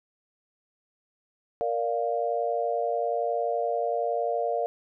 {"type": "chord", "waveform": "sine", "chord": "Bb major", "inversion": "none", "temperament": "equal", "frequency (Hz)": [466.2, 587.3, 698.5], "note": ["Bb4", "D5", "F5"], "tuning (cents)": [0, 0, 0], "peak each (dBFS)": [-29, -30, -28], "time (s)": [1.61, 4.66], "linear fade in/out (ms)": 0, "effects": []}